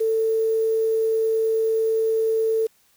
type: tone with quantisation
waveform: sine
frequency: 445.2 Hz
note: A4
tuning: 20 cents sharp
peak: -18 dBFS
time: 0-2.67 s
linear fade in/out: 10 ms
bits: 7
effects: white hiss -61 dBFS RMS until 2.96 s